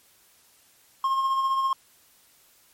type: tone with tremolo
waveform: triangle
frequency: 1071 Hz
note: C6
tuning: 40 cents sharp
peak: -18 dBFS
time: 1.04-1.73 s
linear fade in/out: 2 ms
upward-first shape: sine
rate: 15 Hz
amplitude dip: 40%
effects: white hiss -59 dBFS RMS until 2.73 s + MP3 64 kbps